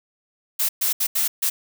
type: noise bursts at uneven times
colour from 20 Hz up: blue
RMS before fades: -21 dBFS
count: 5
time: 0.59-0.69 / 0.81-0.93 / 1-1.07 / 1.15-1.28 / 1.42-1.5 s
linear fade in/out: 10 ms
effects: none